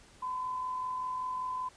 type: tone with amplitude modulation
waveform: sine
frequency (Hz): 1015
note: B5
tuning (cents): +47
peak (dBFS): -31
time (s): 0.22-1.69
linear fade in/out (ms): 10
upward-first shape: sine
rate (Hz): 45.2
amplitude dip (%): 35
effects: pink hiss -58 dBFS RMS until 1.76 s + resampled to 22050 Hz